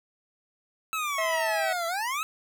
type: exponential two-way sweep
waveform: 25% pulse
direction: down then up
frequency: 1318.5 to 659.3 to 1318.5 Hz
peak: -24 dBFS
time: 0.93-2.23 s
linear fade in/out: 0 ms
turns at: 1.87 s
type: harmonic tone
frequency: 648 Hz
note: E5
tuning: 30 cents flat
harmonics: 1 / 2 / 3 / 4 / 5 / 6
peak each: -28 / -40 / -33 / -41 / -43 / -50 dBFS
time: 1.18-1.73 s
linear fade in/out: 5 ms
effects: none